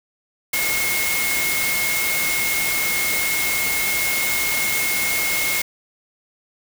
sine tone in noise, 2160 Hz, C#7, 45 cents flat, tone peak -22 dBFS, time 0.53-5.62 s, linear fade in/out 5 ms, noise white, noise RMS -23 dBFS, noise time 0.53-5.62 s, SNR -2 dB, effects none

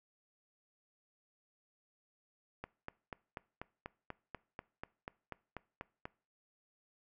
click train, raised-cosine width 0.5 ms, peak -27 dBFS, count 15, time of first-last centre 2.64-6.055 s, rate 4.1 Hz, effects noise-tail reverb RT60 0.4 s tail -22 dB re dry

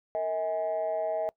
sine tone with amplitude modulation, 640 Hz, D#5, 49 cents sharp, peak -22 dBFS, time 0.15-1.29 s, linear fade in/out 0 ms, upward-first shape sine, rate 182 Hz, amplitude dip 90%, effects noise-tail reverb RT60 0.1 s tail -23 dB re dry + tanh soft clip ceiling -21 dBFS

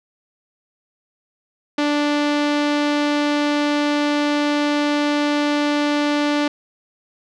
sawtooth tone with low-pass filter, 293.2 Hz, D4, 3 cents flat, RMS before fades -19 dBFS, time 1.78-6.48 s, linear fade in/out 5 ms, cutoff 4300 Hz, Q 1.1, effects none

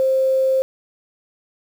sine tone with quantisation, 528 Hz, C5, 16 cents sharp, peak -14 dBFS, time 0-0.62 s, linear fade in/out 0 ms, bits 7, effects none

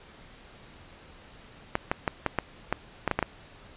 clicks, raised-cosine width 0.5 ms, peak -9 dBFS, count 10, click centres 1.754 / 1.915 / 2.078 / 2.263 / 2.387 / 2.726 / 3.077 / 3.113 / 3.19 / 3.227 s, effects pink hiss -51 dBFS RMS until 3.76 s + resampled to 8000 Hz

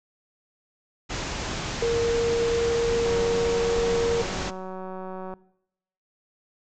pink low-pass noise, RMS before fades -31 dBFS, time 1.09-4.51 s, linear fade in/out 20 ms, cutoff 7400 Hz, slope 96 dB/octave
sine tone, 466.2 Hz, A#4, in tune, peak -21 dBFS, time 1.82-4.22 s, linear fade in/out 5 ms
click train, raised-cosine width 1 ms, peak -23 dBFS, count 427, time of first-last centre 3.06-5.338 s, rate 187 Hz
effects noise-tail reverb RT60 0.8 s tail -21 dB re dry

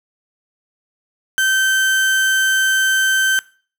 35% pulse tone, 1549 Hz, G6, 21 cents flat, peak -12 dBFS, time 1.38-3.39 s, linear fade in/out 0 ms, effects noise-tail reverb RT60 0.4 s tail -20 dB re dry

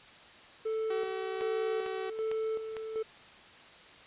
triangle tone with tremolo, 440.9 Hz, A4, 4 cents sharp, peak -28 dBFS, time 0.65-3.03 s, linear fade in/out 10 ms, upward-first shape square, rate 1.3 Hz, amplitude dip 55%
sawtooth tone, 380 Hz, F#4, 46 cents sharp, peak -32 dBFS, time 0.9-2.1 s, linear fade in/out 5 ms
click train, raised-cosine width 0.3 ms, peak -26 dBFS, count 4, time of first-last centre 1.41-2.767 s, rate 2.21 Hz
effects white hiss -53 dBFS RMS until 4.06 s + resampled to 8000 Hz

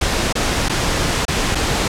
pink noise with dropouts, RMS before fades -18 dBFS, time 0.01-1.88 s, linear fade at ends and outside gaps 5 ms, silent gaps 0.327-0.353 / 0.686-0.695 / 1.253-1.28 / 1.549-1.553 s, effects low-pass 8000 Hz 12 dB/octave

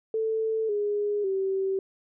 sine tone with pitch steps, 442.5 / 412.9 / 385.2 Hz, A4 / G#4 / G4, +10 / -10 / -30 cents, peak -24 dBFS, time 0.14-1.79 s, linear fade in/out 2 ms, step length 550 ms, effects none

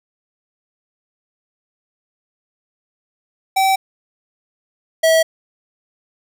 square tone pair in turn, 770 / 647.5 Hz, G5 / E5, -31 / -31 cents, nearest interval minor third, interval 300 cents, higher first, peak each -13 / -11 dBFS, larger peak second, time 3.56-3.76 / 5.03-5.23 s, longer neither, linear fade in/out 10 ms, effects none

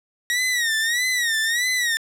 sawtooth tone with vibrato, 1891 Hz, A#6, 24 cents sharp, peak -16 dBFS, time 0.3-1.97 s, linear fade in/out 0 ms, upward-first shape sine, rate 1.6 Hz, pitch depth 120 cents each way, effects low-pass 12000 Hz 12 dB/octave + 8-bit

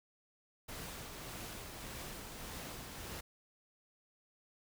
pink noise with tremolo, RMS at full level -45 dBFS, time 0.68-3.21 s, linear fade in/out 10 ms, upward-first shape triangle, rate 1.7 Hz, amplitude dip 35%, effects none

